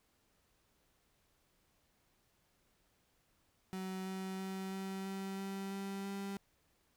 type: tone with pitch steps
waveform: 35% pulse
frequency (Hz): 188.1 / 189.41 / 190.73 / 192.05 / 193.39 / 194.73 / 196.09 / 197.45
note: F#3 / F#3 / G3 / G3 / G3 / G3 / G3 / G3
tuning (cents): +29 / +41 / -47 / -35 / -23 / -11 / +1 / +13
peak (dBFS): -38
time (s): 3.73-6.37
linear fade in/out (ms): 0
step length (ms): 330
effects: pink hiss -75 dBFS RMS until 6.96 s